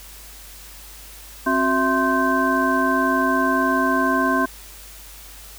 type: tone cluster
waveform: sine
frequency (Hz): 266.4 / 368.2 / 662 / 1048 / 1550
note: C4 / F#4 / E5 / C6 / G6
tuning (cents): +31 / -8 / +7 / +2 / -20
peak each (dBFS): -21 / -27 / -25 / -21 / -23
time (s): 1.46-4.46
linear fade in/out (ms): 10
effects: added 50 Hz sine -43 dBFS peak until 5.58 s + white hiss -42 dBFS RMS until 5.58 s